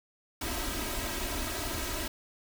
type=noise with comb filter; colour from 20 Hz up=pink; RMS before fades=-34 dBFS; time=0.41-2.08 s; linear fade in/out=5 ms; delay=3.1 ms; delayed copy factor=+0.85; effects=none